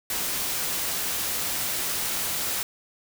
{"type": "noise", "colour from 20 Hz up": "white", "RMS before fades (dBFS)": -28, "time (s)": [0.1, 2.63], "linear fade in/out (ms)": 2, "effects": []}